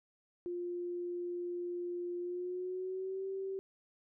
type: tone with pitch glide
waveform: sine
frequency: 351.6 to 385.6 Hz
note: F4 to G4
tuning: +12 to -28 cents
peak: -36 dBFS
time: 0.46-3.59 s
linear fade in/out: 0 ms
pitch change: +160 cents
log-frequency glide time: 2.2-3.26 s
effects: none